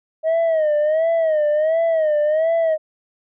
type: tone with vibrato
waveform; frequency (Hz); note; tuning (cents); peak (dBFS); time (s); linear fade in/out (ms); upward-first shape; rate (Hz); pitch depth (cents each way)
sine; 629; D#5; +19; -12; 0.23-2.78; 50; sine; 1.4; 100
effects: tanh soft clip ceiling -14 dBFS